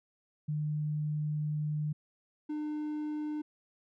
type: tone pair in turn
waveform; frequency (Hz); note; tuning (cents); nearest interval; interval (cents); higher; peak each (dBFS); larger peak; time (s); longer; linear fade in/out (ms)
sine / triangle; 150.9 / 301.8; D3 / D4; +47 / +47; octave; 1200; second; -30 / -31; first; 0.48-1.93 / 2.49-3.42; first; 10
effects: none